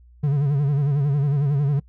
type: tone with vibrato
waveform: triangle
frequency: 142.4 Hz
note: C#3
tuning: 47 cents sharp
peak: -15 dBFS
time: 0.23-1.8 s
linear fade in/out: 10 ms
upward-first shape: sine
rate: 11 Hz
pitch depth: 87 cents each way
effects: noise-tail reverb RT60 0.1 s tail -25 dB re dry + added 60 Hz sine -47 dBFS peak until 1.88 s